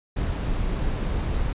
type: noise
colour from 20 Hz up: brown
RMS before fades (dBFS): -25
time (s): 0.16-1.53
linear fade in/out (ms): 10
effects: resampled to 8000 Hz